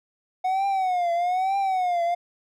triangle tone with vibrato, 735 Hz, F#5, 12 cents flat, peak -19 dBFS, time 0.44-2.15 s, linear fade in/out 10 ms, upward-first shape triangle, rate 1.1 Hz, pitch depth 140 cents each way, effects none

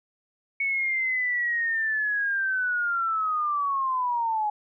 sine linear sweep, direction down, 2223 to 830.6 Hz, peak -23 dBFS, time 0.6-4.5 s, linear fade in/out 5 ms, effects none

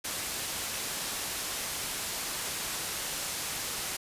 white low-pass noise, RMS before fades -35 dBFS, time 0.04-3.97 s, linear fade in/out 10 ms, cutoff 11000 Hz, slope 12 dB/octave, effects resampled to 32000 Hz

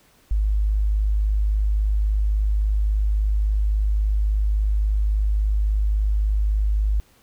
sine tone, 51.8 Hz, G#1, 4 cents flat, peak -17 dBFS, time 0.31-7 s, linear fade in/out 0 ms, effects pink hiss -57 dBFS RMS until 7.22 s

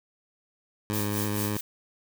15% pulse tone with vibrato, 103.7 Hz, G#2, 2 cents flat, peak -21 dBFS, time 0.9-1.57 s, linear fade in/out 0 ms, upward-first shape square, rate 3.8 Hz, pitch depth 8 cents each way
blue noise with tremolo, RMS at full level -32 dBFS, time 0.93-1.61 s, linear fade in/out 5 ms, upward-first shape sine, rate 4.6 Hz, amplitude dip 70%
effects none

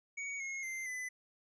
square tone with pitch steps, 2243 / 2162 / 2083 / 2008 Hz, C#7 / C#7 / C7 / B6, +20 / -44 / -8 / +28 cents, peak -39 dBFS, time 0.17-1.09 s, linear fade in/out 10 ms, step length 230 ms, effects resampled to 22050 Hz

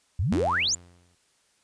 sine exponential sweep, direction up, 73.42 to 7459 Hz, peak -22 dBFS, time 0.19-0.75 s, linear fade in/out 5 ms
sawtooth tone with exponential decay, 87.8 Hz, F2, 10 cents sharp, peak -21 dBFS, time 0.32-1.15 s, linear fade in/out 0 ms, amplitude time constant 180 ms
effects white hiss -66 dBFS RMS until 1.63 s + resampled to 22050 Hz

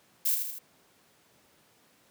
violet noise with echo, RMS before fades -26 dBFS, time 0.25-0.35 s, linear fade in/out 10 ms, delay 80 ms, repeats 3, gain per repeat -5 dB, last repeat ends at 0.59 s, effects pink hiss -63 dBFS RMS until 2.1 s + high-pass 150 Hz 12 dB/octave

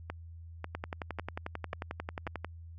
two click trains, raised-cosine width 0.5 ms, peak -21 / -22 dBFS, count 20 / 5, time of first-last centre 0.75-2.446 / 0.1-2.274 s, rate 11.2 / 1.84 Hz, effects added 83 Hz sine -45 dBFS peak until 2.78 s

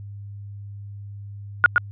sine tone with echo, 1432 Hz, F6, 43 cents sharp, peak -8 dBFS, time 1.64-1.66 s, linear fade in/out 0 ms, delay 120 ms, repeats 1, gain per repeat -4 dB, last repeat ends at 1.78 s, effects added 101 Hz sine -34 dBFS peak until 1.91 s + resampled to 8000 Hz

